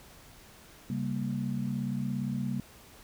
sine chord, G diminished, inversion second, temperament equal with one note detuned, 135.27 / 196 / 233.1 Hz, Db3 / G3 / Bb3, -42 / 0 / 0 cents, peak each -34 dBFS, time 0.9-2.6 s, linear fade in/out 2 ms, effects pink hiss -54 dBFS RMS until 3.03 s

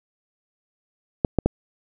clicks, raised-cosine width 2 ms, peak -4 dBFS, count 3, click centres 1.248 / 1.387 / 1.46 s, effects none

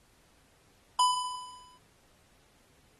square tone with exponential decay, 999 Hz, B5, 20 cents sharp, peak -20 dBFS, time 0.99-1.78 s, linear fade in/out 5 ms, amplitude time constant 170 ms, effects pink hiss -65 dBFS RMS until 2.99 s + AAC 32 kbps

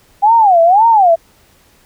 sine tone with vibrato, 784 Hz, G5, in tune, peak -5 dBFS, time 0.22-1.16 s, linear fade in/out 20 ms, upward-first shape sine, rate 1.9 Hz, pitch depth 290 cents each way, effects pink hiss -50 dBFS RMS until 1.85 s

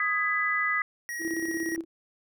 sine chord, G# minor, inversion second, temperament just, 1245.9 / 1661.2 / 1993.5 Hz, D#6 / G#6 / B6, +2 / 0 / +16 cents, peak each -29 / -32 / -26 dBFS, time 0-0.82 s, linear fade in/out 2 ms
square tone, 1897 Hz, A#6, 30 cents sharp, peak -33 dBFS, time 1.09-1.76 s, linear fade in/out 0 ms
sine tone with tremolo, 329.8 Hz, E4, 1 cent sharp, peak -27 dBFS, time 1.19-1.85 s, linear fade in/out 50 ms, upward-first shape square, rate 17 Hz, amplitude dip 60%
effects none

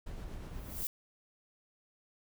brown noise with tremolo, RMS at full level -42 dBFS, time 0.06-0.84 s, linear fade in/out 10 ms, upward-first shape sine, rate 8.3 Hz, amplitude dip 25%
violet noise with exponential growth, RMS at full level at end -33 dBFS, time 0.5-0.87 s, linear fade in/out 2 ms, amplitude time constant 80 ms
effects none

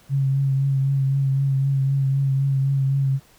sine tone with vibrato, 136.4 Hz, C#3, 28 cents flat, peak -17 dBFS, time 0.09-3.2 s, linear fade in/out 50 ms, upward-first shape triangle, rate 3.9 Hz, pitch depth 30 cents each way, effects pink hiss -54 dBFS RMS until 3.38 s

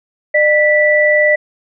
sine tone pair together, 602.9 / 1968 Hz, D5 / B6, +45 / -7 cents, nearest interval octave + minor sixth, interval 2048 cents, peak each -11 dBFS, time 0.34-1.36 s, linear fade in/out 10 ms, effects none

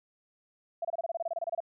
sine tone bursts, 672 Hz, E5, 33 cents sharp, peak -29 dBFS, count 15, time 0.82-1.604 s, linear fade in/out 5 ms, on 28 ms, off 26 ms, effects none

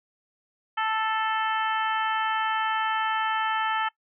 harmonic tone with a mistuned harmonic, 440 Hz, A4, in tune, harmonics 2 / 3 / 4 / 5 / 6 / 7, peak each -27 / -28 / -31 / -38 / -38 / -36 dBFS, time 0.77-3.89 s, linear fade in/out 10 ms, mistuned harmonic 5, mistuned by -24 cents, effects noise-tail reverb RT60 0.1 s tail -21 dB re dry

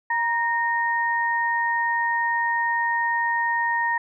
sine tone pair together, 940 / 1848.8 Hz, A#5 / A#6, +14 / -15 cents, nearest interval octave, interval 1171 cents, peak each -23 dBFS, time 0.1-3.98 s, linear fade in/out 5 ms, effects none

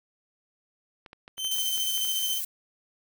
clicks, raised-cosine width 0.3 ms, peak -29 dBFS, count 9, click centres 1.062 / 1.131 / 1.279 / 1.38 / 1.448 / 1.583 / 1.778 / 1.978 / 2.05 s
sawtooth tone with tremolo, 3091 Hz, G7, 25 cents flat, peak -23 dBFS, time 1.37-2.41 s, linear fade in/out 50 ms, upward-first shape square, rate 14 Hz, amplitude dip 35%
violet noise, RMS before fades -32 dBFS, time 1.51-2.45 s, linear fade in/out 5 ms
effects none

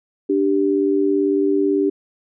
sine tone pair together, 293.7 / 391.7 Hz, D4 / G4, 0 / -1 cents, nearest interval perfect fourth, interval 499 cents, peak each -18 / -17 dBFS, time 0.29-1.9 s, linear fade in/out 10 ms, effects none

